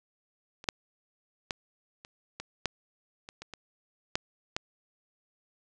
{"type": "clicks", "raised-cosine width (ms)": 0.2, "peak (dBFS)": [-28, -8, -14, -29, -20, -11, -25, -25, -24, -10, -13], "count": 11, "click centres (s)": [0.641, 0.688, 1.508, 2.049, 2.4, 2.657, 3.289, 3.42, 3.537, 4.155, 4.565], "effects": ["resampled to 22050 Hz", "8-bit"]}